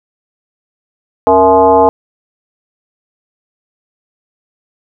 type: tone with frequency modulation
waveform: sine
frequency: 659.3 Hz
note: E5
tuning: in tune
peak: -4 dBFS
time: 1.27-1.89 s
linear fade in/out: 0 ms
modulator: 193 Hz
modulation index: 1.6
effects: none